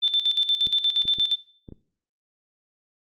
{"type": "tone with tremolo", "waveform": "sine", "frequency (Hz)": 3545, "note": "A7", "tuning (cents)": 12, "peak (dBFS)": -17, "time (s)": [0.02, 1.36], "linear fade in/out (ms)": 20, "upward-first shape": "square", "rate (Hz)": 8.5, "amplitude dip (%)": 65}
{"type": "clicks", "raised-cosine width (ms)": 3, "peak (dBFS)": -27, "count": 5, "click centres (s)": [0.671, 1.054, 1.186, 1.688, 1.723]}
{"effects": ["noise-tail reverb RT60 0.5 s tail -19 dB re dry", "Opus 48 kbps"]}